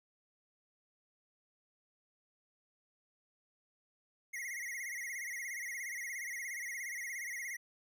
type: tone with vibrato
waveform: square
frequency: 2028 Hz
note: B6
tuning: 45 cents sharp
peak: -40 dBFS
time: 4.33-7.57 s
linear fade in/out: 10 ms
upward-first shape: sine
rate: 17 Hz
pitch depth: 130 cents each way
effects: none